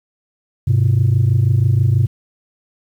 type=tone pair together; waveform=sine; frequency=100.8 / 127 Hz; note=G2 / B2; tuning=+49 / +49 cents; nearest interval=major third; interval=400 cents; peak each=-12 dBFS; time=0.67-2.07 s; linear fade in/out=10 ms; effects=tanh soft clip ceiling -7 dBFS + 8-bit